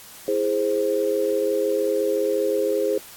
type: chord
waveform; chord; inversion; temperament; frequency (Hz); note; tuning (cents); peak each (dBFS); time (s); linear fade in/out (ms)
sine; E augmented; none; equal; 329.6 / 415.3 / 523.3; E4 / G#4 / B#4; 0 / 0 / 0; -28 / -22 / -23; 0.28-2.98; 2
effects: white hiss -43 dBFS RMS until 3.16 s + AAC 64 kbps